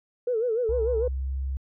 sine tone with vibrato, 466.2 Hz, A#4, in tune, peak -22 dBFS, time 0.27-1.08 s, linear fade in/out 5 ms, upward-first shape sine, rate 6.7 Hz, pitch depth 130 cents each way
sine tone with pitch glide, 64.8 to 66.89 Hz, C2 to C2, -16 to +39 cents, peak -26 dBFS, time 0.69-1.57 s, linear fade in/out 0 ms, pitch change +55 cents, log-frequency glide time 0.89-1.33 s
effects tanh soft clip ceiling -15 dBFS

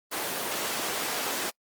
pink high-pass noise, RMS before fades -31 dBFS, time 0.11-1.51 s, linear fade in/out 20 ms, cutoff 370 Hz, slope 12 dB/octave, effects noise-tail reverb RT60 0.1 s tail -26 dB re dry + Opus 24 kbps

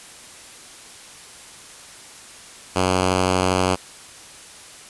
5% pulse tone, 92.5 Hz, F#2, in tune, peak -6 dBFS, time 2.75-3.76 s, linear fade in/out 20 ms, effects white hiss -42 dBFS RMS until 4.89 s + resampled to 24000 Hz

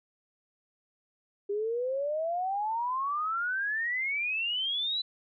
sine exponential sweep, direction up, 398.6 to 4022 Hz, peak -28 dBFS, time 1.49-5.02 s, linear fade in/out 10 ms, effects none

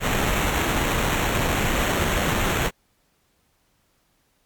pink noise with sample-and-hold, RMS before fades -22 dBFS, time 0-2.71 s, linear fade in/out 50 ms, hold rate 4900 Hz, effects pink hiss -66 dBFS RMS until 4.45 s + MP3 96 kbps

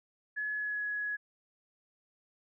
sine tone with pitch glide, 1700 to 1680.5 Hz, G#6 to G#6, +40 to +20 cents, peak -32 dBFS, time 0.36-1.17 s, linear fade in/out 20 ms, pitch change -20 cents, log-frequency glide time 0.55-0.84 s, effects none

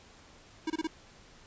square tone bursts, 319.5 Hz, D#4, 46 cents sharp, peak -30 dBFS, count 4, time 0.67-0.872 s, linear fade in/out 5 ms, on 31 ms, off 26 ms, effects pink hiss -56 dBFS RMS until 1.46 s + resampled to 16000 Hz

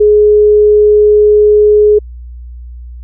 sine tone, 420 Hz, G#4, 19 cents sharp, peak -3 dBFS, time 0-1.99 s, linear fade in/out 10 ms, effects added 60 Hz sine -25 dBFS peak until 3.03 s

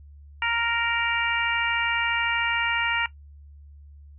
harmonic tone, 466.2 Hz, A#4, in tune, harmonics 2 / 3 / 4 / 5 / 6, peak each -29 / -29 / -29 / -29 / -29 dBFS, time 0.42-3.06 s, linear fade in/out 2 ms, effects noise-tail reverb RT60 0.1 s tail -17 dB re dry + added 72 Hz sine -44 dBFS peak until 4.18 s

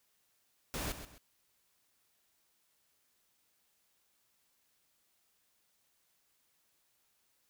pink noise with echo, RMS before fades -38 dBFS, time 0.74-0.92 s, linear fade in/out 0 ms, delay 130 ms, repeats 2, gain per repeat -10 dB, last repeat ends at 1.18 s, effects white hiss -75 dBFS RMS until 7.49 s

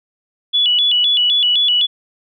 sine tone with vibrato, 3173 Hz, G7, 20 cents sharp, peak -11 dBFS, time 0.53-1.87 s, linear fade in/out 20 ms, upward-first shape square, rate 3.9 Hz, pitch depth 130 cents each way, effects none

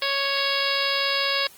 harmonic tone, 554.4 Hz, C#5, in tune, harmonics 1 / 2 / 3 / 4 / 5 / 6 / 7 / 8 / 9, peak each -30 / -30 / -30 / -30 / -30 / -30 / -30 / -30 / -30 dBFS, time 0.02-1.47 s, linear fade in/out 2 ms, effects white hiss -49 dBFS RMS until 1.57 s + Opus 24 kbps

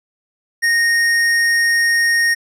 square tone, 1856 Hz, A#6, 8 cents flat, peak -13 dBFS, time 0.62-2.35 s, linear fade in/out 20 ms, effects low-pass 11000 Hz 12 dB/octave

